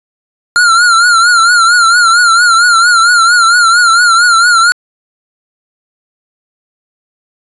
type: tone with vibrato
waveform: square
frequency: 1396.9 Hz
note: F6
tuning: in tune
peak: -5 dBFS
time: 0.56-4.72 s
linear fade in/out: 0 ms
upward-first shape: triangle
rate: 4.4 Hz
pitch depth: 96 cents each way
effects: resampled to 24000 Hz